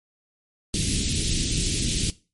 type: band-stop noise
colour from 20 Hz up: pink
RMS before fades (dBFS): -24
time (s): 0.74-2.1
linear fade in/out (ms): 0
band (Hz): 320 to 2900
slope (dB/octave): 24
effects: noise-tail reverb RT60 0.3 s tail -18 dB re dry + MP3 48 kbps